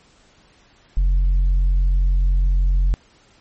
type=tone with tanh clipping; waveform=sine; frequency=45 Hz; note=F#1; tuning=47 cents flat; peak=-14 dBFS; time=0.97-2.94 s; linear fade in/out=0 ms; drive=2 dB; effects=pink hiss -54 dBFS RMS until 3.4 s + MP3 32 kbps